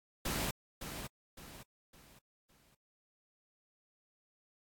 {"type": "noise with echo", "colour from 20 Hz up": "pink", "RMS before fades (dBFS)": -36, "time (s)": [0.25, 0.51], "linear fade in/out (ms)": 5, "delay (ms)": 560, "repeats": 4, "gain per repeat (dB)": -8, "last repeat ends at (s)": 2.75, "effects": ["AAC 64 kbps"]}